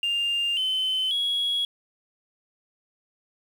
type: tone with pitch steps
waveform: sine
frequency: 2801 / 3055 / 3331 Hz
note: F7 / G7 / G#7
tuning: +4 / -45 / +4 cents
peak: -21 dBFS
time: 0.03-1.65 s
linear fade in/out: 2 ms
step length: 540 ms
effects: tanh soft clip ceiling -20 dBFS + 8-bit